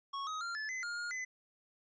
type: tone with pitch steps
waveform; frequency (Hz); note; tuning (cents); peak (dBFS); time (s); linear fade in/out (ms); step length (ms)
square; 1105 / 1262 / 1387 / 1733 / 2036 / 1414 / 1423 / 2026; C#6 / D#6 / F6 / A6 / C7 / F6 / F6 / B6; -6 / +24 / -12 / -27 / -48 / +21 / +32 / +44; -38; 0.13-1.25; 10; 140
effects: resampled to 16000 Hz